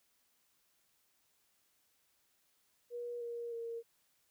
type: tone with pitch steps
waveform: sine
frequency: 480 / 471.5 / 463.1 Hz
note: B4 / A#4 / A#4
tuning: -49 / +20 / -11 cents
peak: -39 dBFS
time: 2.9-3.83 s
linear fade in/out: 50 ms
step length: 310 ms
effects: white hiss -75 dBFS RMS until 4.3 s